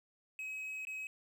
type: tone with dropouts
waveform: triangle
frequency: 2549 Hz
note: D#7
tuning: 41 cents sharp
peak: -38 dBFS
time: 0.39-1.07 s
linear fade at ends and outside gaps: 1 ms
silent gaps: 0.851-0.87 s
effects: 11-bit